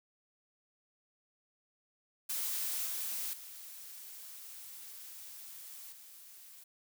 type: noise with level steps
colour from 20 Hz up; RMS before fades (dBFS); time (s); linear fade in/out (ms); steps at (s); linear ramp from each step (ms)
blue; -36 / -38 / -49 / -54; 2.29-6.64; 10; 2.86 / 3.33 / 5.92; 5
effects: none